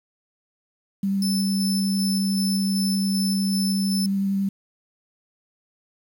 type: tone with vibrato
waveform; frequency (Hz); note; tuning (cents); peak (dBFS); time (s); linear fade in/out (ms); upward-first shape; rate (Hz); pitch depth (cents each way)
sine; 196.1; G3; +1; -20; 1.03-4.49; 5; triangle; 11; 13
type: tone with tremolo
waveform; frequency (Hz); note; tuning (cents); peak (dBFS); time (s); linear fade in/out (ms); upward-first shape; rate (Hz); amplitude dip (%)
sawtooth; 5274; E8; 0; -24; 1.22-4.06; 2; square; 2.6; 30
effects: 8-bit